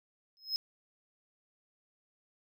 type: tone with exponential growth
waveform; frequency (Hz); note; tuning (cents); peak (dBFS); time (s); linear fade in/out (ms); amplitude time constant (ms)
triangle; 5140; E8; -45; -25; 0.37-0.56; 0; 40
effects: none